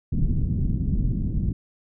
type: low-pass noise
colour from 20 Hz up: pink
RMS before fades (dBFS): -23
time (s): 0.12-1.53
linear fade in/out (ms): 5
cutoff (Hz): 230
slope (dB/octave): 24
effects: none